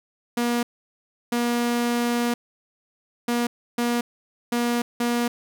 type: tone bursts at uneven times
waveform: sawtooth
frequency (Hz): 238.9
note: A#3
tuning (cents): +43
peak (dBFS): -17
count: 6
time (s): 0.37-0.63 / 1.32-2.34 / 3.28-3.47 / 3.78-4.01 / 4.52-4.82 / 5-5.28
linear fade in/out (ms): 5
effects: none